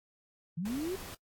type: linear sweep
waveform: sine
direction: up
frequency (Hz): 154.4 to 392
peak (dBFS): -32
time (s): 0.57-0.96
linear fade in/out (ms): 10
type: noise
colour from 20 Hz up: pink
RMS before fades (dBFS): -45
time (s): 0.65-1.15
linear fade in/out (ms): 5
effects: noise-tail reverb RT60 0.1 s tail -25 dB re dry + AAC 64 kbps